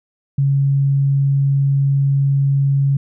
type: tone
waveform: sine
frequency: 138.59 Hz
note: C#3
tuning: in tune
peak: -12 dBFS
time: 0.38-2.97 s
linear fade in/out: 5 ms
effects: none